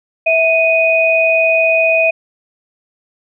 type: tone pair together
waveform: sine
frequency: 653.8 / 2489 Hz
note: E5 / D#7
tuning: -14 / 0 cents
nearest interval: octave + major seventh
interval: 2314 cents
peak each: -12 dBFS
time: 0.26-2.11 s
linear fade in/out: 10 ms
effects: none